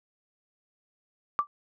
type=tone with exponential decay; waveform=sine; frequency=1169 Hz; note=D6; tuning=8 cents flat; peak=-17 dBFS; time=1.39-1.47 s; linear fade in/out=0 ms; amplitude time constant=17 ms; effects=none